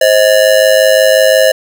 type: ring-modulated tone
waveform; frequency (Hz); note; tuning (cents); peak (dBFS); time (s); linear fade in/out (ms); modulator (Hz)
square; 580; D5; -22; -3; 0.01-1.52; 5; 52.8
effects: none